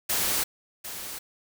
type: noise with echo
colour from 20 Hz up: white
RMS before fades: -26 dBFS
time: 0.09-0.44 s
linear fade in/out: 10 ms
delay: 750 ms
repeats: 1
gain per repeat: -11 dB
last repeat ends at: 1.19 s
effects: none